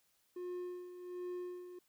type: tone with tremolo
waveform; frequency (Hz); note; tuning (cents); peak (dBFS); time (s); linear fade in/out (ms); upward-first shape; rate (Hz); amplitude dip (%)
triangle; 358.3; F4; +44; -37; 0.36-1.79; 5; sine; 1.3; 65
effects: white hiss -75 dBFS RMS until 1.88 s